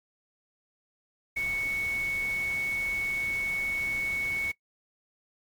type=tone in noise; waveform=sine; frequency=2217 Hz; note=C#7; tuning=in tune; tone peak=-27 dBFS; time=1.36-4.52 s; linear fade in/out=10 ms; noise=pink; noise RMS=-43 dBFS; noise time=1.36-4.52 s; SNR=+13 dB; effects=noise-tail reverb RT60 0.1 s tail -21 dB re dry + MP3 96 kbps